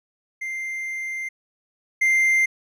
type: tone pair in turn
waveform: triangle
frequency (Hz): 2093 / 2093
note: C7 / C7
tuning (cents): 0 / 0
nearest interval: unison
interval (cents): 0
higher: neither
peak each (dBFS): -25 / -14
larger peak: second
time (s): 0.41-1.29 / 2.01-2.46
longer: first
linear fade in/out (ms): 10
effects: none